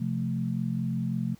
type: chord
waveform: sine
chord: F major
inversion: second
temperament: equal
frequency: 130.81 / 174.61 / 220 Hz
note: C3 / F3 / A3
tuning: 0 / 0 / 0 cents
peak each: -31 dBFS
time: 0-1.35 s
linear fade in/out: 10 ms
effects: pink hiss -60 dBFS RMS until 1.39 s